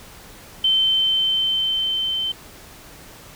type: tone with level ramp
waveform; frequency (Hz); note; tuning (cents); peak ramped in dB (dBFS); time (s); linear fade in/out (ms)
sine; 3090; G7; -26; -14 to -21; 0.64-2.32; 5
effects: pink hiss -43 dBFS RMS until 3.35 s